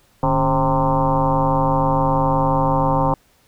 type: tone with frequency modulation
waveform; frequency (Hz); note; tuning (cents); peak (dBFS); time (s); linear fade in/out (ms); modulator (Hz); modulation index
sine; 532; C5; +29; -14; 0.23-3.14; 2; 127; 4.1
effects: pink hiss -57 dBFS RMS until 3.47 s